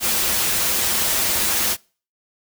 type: noise with comb filter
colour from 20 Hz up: white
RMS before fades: -20 dBFS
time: 0-1.77 s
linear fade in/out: 50 ms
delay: 6.9 ms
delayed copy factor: -0.55
effects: noise-tail reverb RT60 0.4 s tail -26 dB re dry